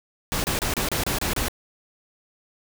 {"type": "noise bursts", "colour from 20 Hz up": "pink", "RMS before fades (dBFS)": -25, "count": 8, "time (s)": [0.32, 1.483], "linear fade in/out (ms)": 0, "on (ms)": 120, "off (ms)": 29, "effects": []}